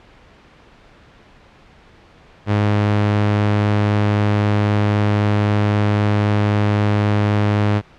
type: tone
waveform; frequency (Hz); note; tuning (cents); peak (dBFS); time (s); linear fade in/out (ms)
sawtooth; 103.83; G#2; 0; -10; 2.46-7.82; 50
effects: pink hiss -47 dBFS RMS until 7.98 s + low-pass 3000 Hz 12 dB/octave